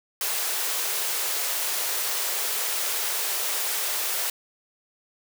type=high-pass noise; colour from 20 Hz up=white; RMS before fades=-27 dBFS; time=0.21-4.3 s; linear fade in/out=2 ms; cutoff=370 Hz; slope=48 dB/octave; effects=none